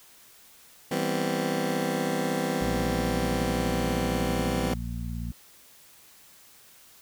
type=chord; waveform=20% pulse; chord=C major seventh; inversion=first; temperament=just; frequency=163.52 / 196.22 / 245.3 / 261.6 Hz; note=E3 / G3 / B3 / C4; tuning=-14 / +2 / -12 / 0 cents; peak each=-27 dBFS; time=0.91-4.74 s; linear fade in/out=5 ms
type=harmonic tone; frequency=58.27 Hz; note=A#1; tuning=in tune; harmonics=1 / 2 / 3 / 4; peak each=-33 / -36 / -38 / -39 dBFS; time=2.61-5.32 s; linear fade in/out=5 ms
effects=white hiss -54 dBFS RMS until 7.01 s